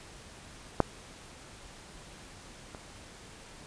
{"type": "clicks", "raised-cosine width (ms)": 1, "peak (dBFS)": [-7, -28], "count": 2, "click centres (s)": [0.803, 2.748], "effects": ["pink hiss -50 dBFS RMS until 3.66 s", "resampled to 22050 Hz"]}